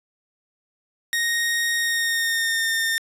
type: tone with pitch glide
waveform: sawtooth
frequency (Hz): 1864.7 to 1816.9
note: A#6 to A#6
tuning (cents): 0 to -45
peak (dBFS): -17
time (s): 1.13-2.98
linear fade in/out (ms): 0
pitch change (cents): -45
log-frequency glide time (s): 1.75-2.71
effects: resampled to 32000 Hz